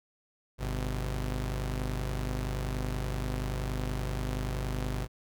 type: tone pair together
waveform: sawtooth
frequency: 50.52 / 127.3 Hz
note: G#1 / C3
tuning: -47 / -47 cents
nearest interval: octave + major third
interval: 1600 cents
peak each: -28 / -32 dBFS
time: 0.58-5.08 s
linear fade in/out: 50 ms
effects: none